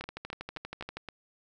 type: two click trains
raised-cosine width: 0.3 ms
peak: -22 / -23 dBFS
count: 13 / 5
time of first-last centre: 0.01-0.97 / 0.04-1.087 s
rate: 12.5 / 3.82 Hz
effects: none